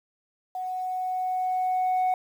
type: tone with level ramp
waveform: sine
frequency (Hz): 740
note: F#5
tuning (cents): 0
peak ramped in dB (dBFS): -29 to -18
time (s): 0.55-2.14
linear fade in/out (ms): 2
effects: tanh soft clip ceiling -20 dBFS + 9-bit